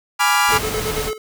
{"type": "chord", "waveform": "30% pulse", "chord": "G# diminished seventh", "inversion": "none", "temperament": "equal", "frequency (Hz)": [830.6, 987.8, 1174.7, 1396.9], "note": ["G#5", "B5", "D6", "F6"], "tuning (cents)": [0, 0, 0, 0], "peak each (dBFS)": -17, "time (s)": [0.19, 0.59], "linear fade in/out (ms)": 20}
{"type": "noise", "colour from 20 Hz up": "pink", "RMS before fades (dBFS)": -25, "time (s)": [0.47, 1.12], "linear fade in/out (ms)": 50}
{"type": "tone with tremolo", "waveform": "square", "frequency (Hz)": 432.3, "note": "A4", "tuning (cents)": -31, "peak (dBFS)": -22, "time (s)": [0.52, 1.18], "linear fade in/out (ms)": 2, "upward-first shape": "square", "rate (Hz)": 9, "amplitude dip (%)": 75}
{"effects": []}